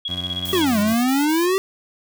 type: tone with tremolo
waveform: sine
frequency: 3322 Hz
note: G#7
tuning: in tune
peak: -22 dBFS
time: 0.05-0.65 s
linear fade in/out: 5 ms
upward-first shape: square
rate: 16 Hz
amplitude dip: 70%
type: tone with pitch glide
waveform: 20% pulse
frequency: 89.8 to 91.26 Hz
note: F2 to F#2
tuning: +49 to -23 cents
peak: -25 dBFS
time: 0.08-0.95 s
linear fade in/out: 20 ms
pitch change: +28 cents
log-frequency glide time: 0.36-0.53 s
type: noise bursts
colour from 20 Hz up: blue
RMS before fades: -33 dBFS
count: 5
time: 0.45-1.46 s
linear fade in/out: 5 ms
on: 170 ms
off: 40 ms
type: exponential two-way sweep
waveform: square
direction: down then up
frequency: 392 to 202.3 to 392 Hz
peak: -17 dBFS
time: 0.53-1.58 s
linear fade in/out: 0 ms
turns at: 0.79 s
effects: none